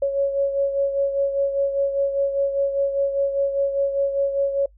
sine beating tone pair, 554.4 / 559.4 Hz, C#5 / C#5, 0 / +16 cents, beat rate 5 Hz, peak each -19 / -27 dBFS, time 0.02-4.66 s, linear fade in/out 5 ms, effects noise-tail reverb RT60 0.1 s tail -23 dB re dry + added 50 Hz sine -49 dBFS peak until 4.77 s

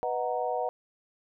sine chord, B major seventh, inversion none, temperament equal, 493.9 / 622.3 / 740 / 932.3 Hz, B4 / D#5 / F#5 / A#5, 0 / 0 / 0 / 0 cents, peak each -32 / -34 / -31 / -36 dBFS, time 0.03-0.69 s, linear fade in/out 0 ms, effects none

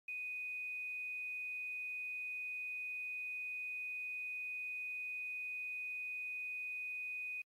sine tone with quantisation, 2489 Hz, D#7, in tune, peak -40 dBFS, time 0.08-7.42 s, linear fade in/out 5 ms, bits 11, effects AAC 48 kbps

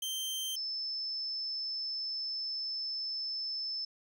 sawtooth / sine tone pair in turn, 3136 / 5263 Hz, G7 / E8, 0 / -4 cents, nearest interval major sixth, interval 896 cents, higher second, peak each -31 / -34 dBFS, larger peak first, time 0.02-0.56 / 0.56-3.85 s, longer second, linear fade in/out 5 ms, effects none

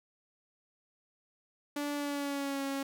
sawtooth tone with pitch glide, 290 to 274.7 Hz, D4 to C#4, -22 to -16 cents, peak -29 dBFS, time 1.76-2.83 s, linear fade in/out 5 ms, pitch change -94 cents, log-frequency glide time 1.95-2.63 s, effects none

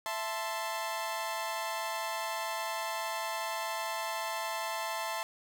sawtooth chord, A minor, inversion second, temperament equal with one note detuned, 662.7 / 880 / 1046.5 Hz, E5 / A5 / C6, +9 / 0 / 0 cents, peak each -35 / -33 / -35 dBFS, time 0.06-5.23 s, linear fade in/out 0 ms, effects none

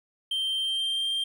triangle tone with pitch glide, 3141 to 3177 Hz, G7 to G7, +3 to +23 cents, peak -24 dBFS, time 0.31-1.24 s, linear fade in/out 5 ms, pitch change +20 cents, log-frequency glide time 0.61-1.07 s, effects none

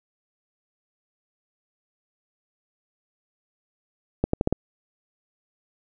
accelerating click train, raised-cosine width 2 ms, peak -7 dBFS, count 5, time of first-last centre 4.24-4.526 s, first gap 94 ms, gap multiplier 0.82, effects none

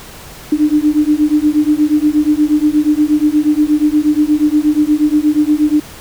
sine beating tone pair, 296.7 / 305.1 Hz, D4 / D#4, +18 / -34 cents, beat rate 8.4 Hz, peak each -12 dBFS, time 0.52-5.8 s, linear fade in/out 5 ms, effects pink hiss -34 dBFS RMS until 6 s

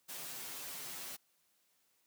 white noise with comb filter, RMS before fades -45 dBFS, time 0.08-1.17 s, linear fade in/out 20 ms, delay 9.4 ms, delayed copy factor -0.9, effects white hiss -75 dBFS RMS until 2.06 s + high-pass 100 Hz 12 dB/octave

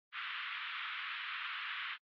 pink band-pass noise, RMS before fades -42 dBFS, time 0.12-1.98 s, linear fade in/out 50 ms, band 1200 to 3400 Hz, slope 48 dB/octave, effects AAC 48 kbps

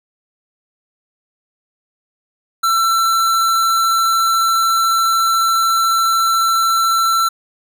square tone, 1343 Hz, E6, 32 cents sharp, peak -13 dBFS, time 2.63-7.29 s, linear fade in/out 10 ms, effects none

